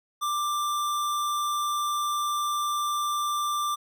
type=tone; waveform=square; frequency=1182 Hz; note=D6; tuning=11 cents sharp; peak=-26 dBFS; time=0.21-3.76 s; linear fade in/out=20 ms; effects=none